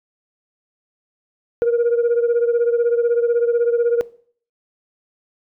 sine beating tone pair, 469.8 / 485.8 Hz, A#4 / B4, +13 / -29 cents, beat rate 16 Hz, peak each -13 / -19 dBFS, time 1.62-4.01 s, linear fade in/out 0 ms, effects noise-tail reverb RT60 0.5 s tail -20 dB re dry + tanh soft clip ceiling -11 dBFS

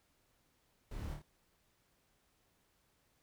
brown noise with echo, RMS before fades -45 dBFS, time 0.91-1.14 s, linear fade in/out 5 ms, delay 27 ms, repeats 3, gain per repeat -3 dB, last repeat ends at 1.221 s, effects pink hiss -75 dBFS RMS until 3.22 s

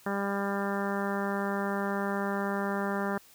harmonic tone, 199.1 Hz, G3, 27 cents sharp, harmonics 1 / 2 / 3 / 4 / 5 / 6 / 7 / 8 / 9, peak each -32 / -35 / -37 / -38 / -39 / -40 / -40 / -41 / -42 dBFS, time 0.06-3.18 s, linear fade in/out 5 ms, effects white hiss -57 dBFS RMS until 3.34 s

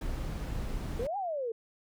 brown noise, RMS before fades -35 dBFS, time 0.01-1.07 s, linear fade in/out 5 ms
sine exponential two-way sweep, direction up then down, 437.3 to 830.6 to 437.3 Hz, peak -31 dBFS, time 0.99-1.52 s, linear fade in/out 5 ms, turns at 1.17 s
effects none

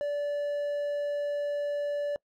triangle tone, 580 Hz, D5, 22 cents flat, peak -26 dBFS, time 0.01-2.16 s, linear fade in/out 0 ms, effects noise-tail reverb RT60 0.1 s tail -24 dB re dry

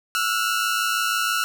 sawtooth tone pair together, 1336 / 1442.1 Hz, E6 / F#6, +23 / -45 cents, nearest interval minor second, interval 132 cents, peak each -20 dBFS, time 0.15-1.44 s, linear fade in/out 0 ms, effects none

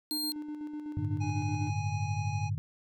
triangle tone with tremolo, 300 Hz, D4, 37 cents sharp, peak -33 dBFS, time 0.11-1.7 s, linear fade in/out 5 ms, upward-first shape square, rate 8 Hz, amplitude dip 40%
sawtooth tone, 4200 Hz, C8, 6 cents sharp, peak -29 dBFS, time 0.11-0.32 s, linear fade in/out 0 ms
sine chord, G suspended second, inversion none, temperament just, 98 / 110.25 / 147 Hz, G2 / A2 / D3, 0 / +4 / +2 cents, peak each -33 / -34 / -36 dBFS, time 0.97-2.58 s, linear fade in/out 0 ms
harmonic tone, 830.6 Hz, G#5, in tune, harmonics 1 / 3 / 5 / 7 / 9, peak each -39 / -44 / -54 / -51 / -63 dBFS, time 1.2-2.5 s, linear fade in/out 20 ms
effects none

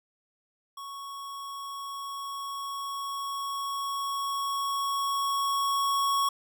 square tone with level ramp, 1108.7 Hz, C#6, in tune, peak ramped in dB -39 to -24 dBFS, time 0.77-6.29 s, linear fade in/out 5 ms, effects none

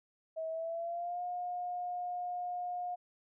sine tone with pitch glide, 644 to 714.6 Hz, E5 to F5, -41 to +40 cents, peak -35 dBFS, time 0.36-2.96 s, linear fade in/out 20 ms, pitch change +181 cents, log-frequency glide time 0.49-1.22 s, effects none

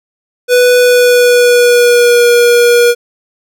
square tone with pitch glide, 493.9 to 478.7 Hz, B4 to A#4, 0 to +46 cents, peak -5 dBFS, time 0.48-2.95 s, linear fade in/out 50 ms, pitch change -54 cents, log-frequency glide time 0.78-2.28 s, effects none

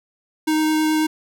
square tone with vibrato, 311.1 Hz, D#4, in tune, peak -17 dBFS, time 0.47-1.07 s, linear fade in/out 10 ms, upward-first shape triangle, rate 9.3 Hz, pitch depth 9 cents each way, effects none

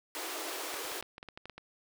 pink high-pass noise, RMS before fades -39 dBFS, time 0.15-1.01 s, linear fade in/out 0 ms, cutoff 300 Hz, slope 96 dB/octave
clicks, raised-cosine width 0.3 ms, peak -29 dBFS, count 11, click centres 0.742 / 0.852 / 0.919 / 1.026 / 1.181 / 1.229 / 1.287 / 1.375 / 1.456 / 1.497 / 1.58 s
effects none

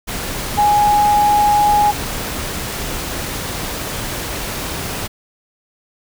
sine tone in noise, 830.6 Hz, G#5, in tune, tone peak -10 dBFS, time 0.57-1.92 s, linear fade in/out 20 ms, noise pink, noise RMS -24 dBFS, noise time 0.07-5.08 s, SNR +11 dB, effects none

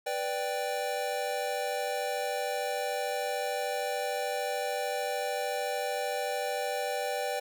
square chord, G major, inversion first, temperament equal, 493.9 / 587.3 / 784 Hz, B4 / D5 / G5, 0 / 0 / 0 cents, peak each -36 / -35 / -35 dBFS, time 0.06-7.4 s, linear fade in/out 10 ms, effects none

